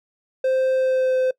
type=tone with pitch glide; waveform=triangle; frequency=522 to 515.4 Hz; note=C5 to C5; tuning=-4 to -26 cents; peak=-15 dBFS; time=0.44-1.31 s; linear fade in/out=5 ms; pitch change=-22 cents; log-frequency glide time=0.74-1.17 s; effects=noise-tail reverb RT60 0.1 s tail -22 dB re dry